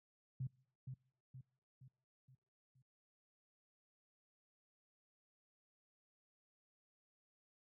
sine tone with echo, 130.3 Hz, C3, 7 cents flat, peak -38 dBFS, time 0.4-0.47 s, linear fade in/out 5 ms, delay 470 ms, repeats 5, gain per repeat -6 dB, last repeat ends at 2.82 s, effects noise-tail reverb RT60 0.6 s tail -25 dB re dry + high-pass 80 Hz 12 dB/octave

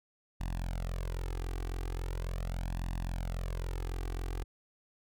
sawtooth tone with flanger, 43.65 Hz, F1, in tune, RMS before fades -36 dBFS, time 0.4-4.44 s, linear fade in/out 10 ms, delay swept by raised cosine 1.1 to 2.6 ms, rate 0.4 Hz, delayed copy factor +0.95, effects none

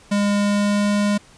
square tone with pitch glide, 203.7 to 205.2 Hz, G#3 to G#3, -33 to -21 cents, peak -17 dBFS, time 0.11-1.18 s, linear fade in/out 10 ms, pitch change +12 cents, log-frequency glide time 0.33-0.89 s, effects pink hiss -49 dBFS RMS until 1.37 s + resampled to 22050 Hz

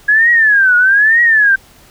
sine tone with vibrato, 1661.2 Hz, G#6, in tune, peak -6 dBFS, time 0.08-1.56 s, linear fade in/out 10 ms, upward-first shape triangle, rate 1.1 Hz, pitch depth 250 cents each way, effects pink hiss -44 dBFS RMS until 1.9 s

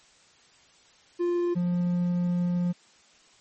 triangle tone pair in turn, 349.2 / 176.32 Hz, F4 / F3, 0 / +17 cents, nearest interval octave, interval 1183 cents, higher first, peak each -21 dBFS, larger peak neither, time 1.19-1.55 / 1.55-2.73 s, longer second, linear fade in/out 20 ms, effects white hiss -58 dBFS RMS until 3.4 s + MP3 32 kbps

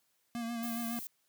square tone with vibrato, 233.1 Hz, A#3, in tune, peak -36 dBFS, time 0.35-0.99 s, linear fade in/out 0 ms, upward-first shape sine, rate 7.2 Hz, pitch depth 36 cents each way
violet noise, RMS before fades -43 dBFS, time 0.63-1.07 s, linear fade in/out 0 ms
effects white hiss -75 dBFS RMS until 1.28 s + high-pass 80 Hz 12 dB/octave

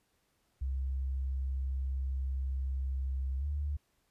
sine tone with pitch glide, 66.3 to 72.72 Hz, C2 to D2, +23 to -16 cents, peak -31 dBFS, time 0.61-3.77 s, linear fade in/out 10 ms, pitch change +161 cents, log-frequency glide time 3.39-3.45 s, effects pink hiss -75 dBFS RMS until 4.1 s + resampled to 32000 Hz

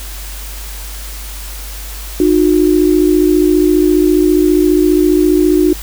sine tone pair together, 306 / 360.8 Hz, D#4 / F#4, -29 / -44 cents, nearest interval minor third, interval 285 cents, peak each -10 dBFS, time 2.2-5.73 s, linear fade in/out 2 ms, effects added 50 Hz sine -25 dBFS peak until 5.82 s + white hiss -30 dBFS RMS until 5.82 s

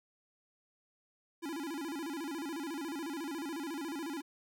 square tone with vibrato, 305.7 Hz, D#4, 30 cents flat, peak -38 dBFS, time 1.42-4.22 s, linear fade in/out 20 ms, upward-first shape square, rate 14 Hz, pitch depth 160 cents each way, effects none

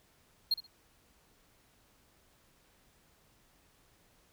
triangle tone with echo, 4235 Hz, C8, 20 cents sharp, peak -24 dBFS, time 0.51-0.54 s, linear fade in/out 5 ms, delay 64 ms, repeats 2, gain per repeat -14 dB, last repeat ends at 0.668 s, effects pink hiss -67 dBFS RMS until 4.32 s

